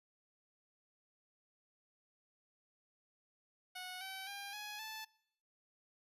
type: tone with pitch steps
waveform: 10% pulse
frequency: 734 / 766.9 / 801.4 / 837.3 / 874.9 Hz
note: F#5 / G5 / G5 / G#5 / A5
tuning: -14 / -38 / +38 / +14 / -10 cents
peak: -36 dBFS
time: 3.75-5.05 s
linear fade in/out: 10 ms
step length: 260 ms
effects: noise-tail reverb RT60 0.7 s tail -22 dB re dry + resampled to 32000 Hz